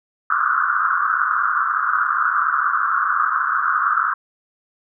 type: band-pass noise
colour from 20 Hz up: white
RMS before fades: -19 dBFS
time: 0.3-4.14 s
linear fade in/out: 5 ms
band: 1100 to 1500 Hz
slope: 96 dB/octave
effects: none